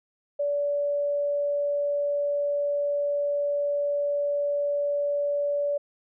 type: tone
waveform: sine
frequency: 576 Hz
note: D5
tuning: 34 cents flat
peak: -23 dBFS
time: 0.39-5.78 s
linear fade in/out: 10 ms
effects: none